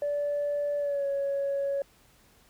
sine tone with pitch glide, 580 to 557.3 Hz, D5 to C#5, -22 to +9 cents, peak -25 dBFS, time 0.02-1.82 s, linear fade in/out 2 ms, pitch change -69 cents, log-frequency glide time 0.78-1.06 s, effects tanh soft clip ceiling -23 dBFS + pink hiss -61 dBFS RMS until 2.49 s

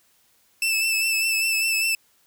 sawtooth tone with vibrato, 2642 Hz, E7, 3 cents sharp, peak -17 dBFS, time 0.62-1.95 s, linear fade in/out 2 ms, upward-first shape sine, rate 5 Hz, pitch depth 29 cents each way, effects white hiss -62 dBFS RMS until 2.26 s

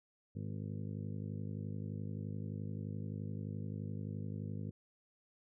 harmonic tone with a mistuned harmonic, 51.6 Hz, G#1, 10 cents flat, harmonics 2 / 3 / 4 / 5 / 6 / 7 / 8 / 9 / 10, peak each -42 / -44 / -46 / -50 / -60 / -58 / -61 / -57 / -63 dBFS, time 0.35-4.71 s, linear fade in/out 10 ms, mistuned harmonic 7, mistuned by -17 cents, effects none

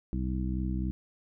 harmonic tone, 63.6 Hz, C2, 48 cents flat, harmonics 1 / 2 / 3 / 4 / 5, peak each -31 / -37 / -34 / -41 / -39 dBFS, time 0.13-0.91 s, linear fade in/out 0 ms, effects none

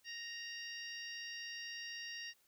harmonic tone with a mistuned harmonic, 932 Hz, A#5, 1 cent flat, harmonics 2 / 3 / 4 / 5 / 6, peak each -48 / -49 / -57 / -53 / -50 dBFS, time 0.04-2.34 s, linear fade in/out 50 ms, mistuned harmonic 4, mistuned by +29 cents, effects white hiss -73 dBFS RMS until 2.47 s

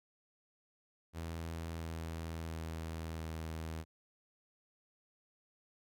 sawtooth tone with pitch steps, 82.41 / 81.75 / 81.09 / 80.43 Hz, E2 / E2 / E2 / E2, 0 / -14 / -28 / -42 cents, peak -36 dBFS, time 1.13-3.85 s, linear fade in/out 50 ms, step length 680 ms, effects none

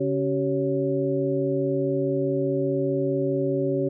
harmonic tone with a mistuned harmonic, 139.5 Hz, C#3, 11 cents sharp, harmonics 1 / 2 / 3 / 4, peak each -29 / -27 / -25 / -28 dBFS, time 0-3.89 s, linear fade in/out 10 ms, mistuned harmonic 3, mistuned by -150 cents, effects none

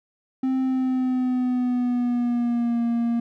triangle tone with pitch glide, 261.6 to 234.4 Hz, C4 to A#3, 0 to +10 cents, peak -18 dBFS, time 0.43-3.2 s, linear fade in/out 5 ms, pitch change -190 cents, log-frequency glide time 0.61-2.82 s, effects none

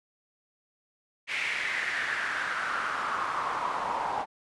pink noise with band-pass filter sweep, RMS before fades -31 dBFS, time 1.27-4.26 s, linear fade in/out 50 ms, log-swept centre 2300 to 840 Hz, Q 4.4, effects resampled to 24000 Hz

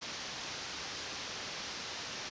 white low-pass noise, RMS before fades -42 dBFS, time 0.01-2.3 s, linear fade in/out 20 ms, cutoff 6200 Hz, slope 48 dB/octave, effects high-pass 60 Hz 12 dB/octave + resampled to 16000 Hz

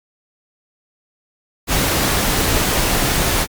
pink noise, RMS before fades -17 dBFS, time 1.67-3.47 s, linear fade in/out 50 ms, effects Opus 48 kbps

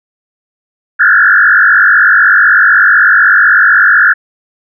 sine tone with frequency modulation, 1565 Hz, G6, 3 cents flat, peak -3 dBFS, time 0.99-4.14 s, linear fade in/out 20 ms, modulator 48 Hz, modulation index 4, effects none

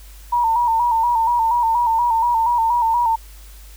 sine tone with vibrato, 931 Hz, A#5, 2 cents flat, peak -14 dBFS, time 0.32-3.16 s, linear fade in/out 10 ms, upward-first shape square, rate 4.2 Hz, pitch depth 54 cents each way, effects added 50 Hz sine -38 dBFS peak until 3.76 s + white hiss -47 dBFS RMS until 3.76 s

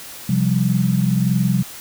sine chord, C suspended fourth, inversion none, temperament equal, 130.81 / 174.61 / 196 Hz, C3 / F3 / G3, 0 / 0 / 0 cents, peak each -19 dBFS, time 0.29-1.63 s, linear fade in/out 5 ms, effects white hiss -36 dBFS RMS until 1.8 s

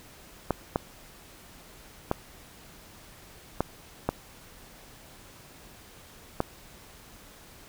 clicks, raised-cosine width 1 ms, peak -10 dBFS, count 6, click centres 0.507 / 0.759 / 2.114 / 3.606 / 4.09 / 6.404 s, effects pink hiss -51 dBFS RMS until 7.68 s

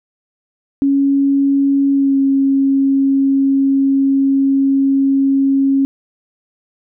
sine tone with pitch glide, 277.2 to 272.8 Hz, C#4 to C#4, 0 to -28 cents, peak -10 dBFS, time 0.82-5.85 s, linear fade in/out 0 ms, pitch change -28 cents, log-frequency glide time 1.93-2.17 s, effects none

